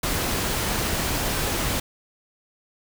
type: noise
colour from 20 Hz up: pink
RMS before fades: -25 dBFS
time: 0.03-1.8 s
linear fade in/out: 5 ms
effects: none